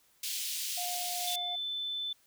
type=high-pass noise; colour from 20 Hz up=pink; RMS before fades=-36 dBFS; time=0.23-1.36 s; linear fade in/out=5 ms; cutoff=3000 Hz; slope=24 dB/octave
type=tone with tremolo; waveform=triangle; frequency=713 Hz; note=F5; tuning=36 cents sharp; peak=-35 dBFS; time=0.77-1.56 s; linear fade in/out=10 ms; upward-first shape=triangle; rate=2.5 Hz; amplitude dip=25%
type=tone; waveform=sine; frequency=3520 Hz; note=A7; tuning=in tune; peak=-33 dBFS; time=1.27-2.13 s; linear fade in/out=5 ms
effects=white hiss -67 dBFS RMS until 2.26 s